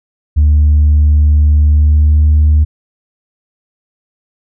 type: tone with pitch glide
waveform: sine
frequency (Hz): 75 to 75.87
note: D2 to D#2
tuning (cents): +37 to -43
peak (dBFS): -3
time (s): 0.36-2.65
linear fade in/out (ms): 20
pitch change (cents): +20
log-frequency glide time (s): 1.71-2.26
effects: tanh soft clip ceiling -3 dBFS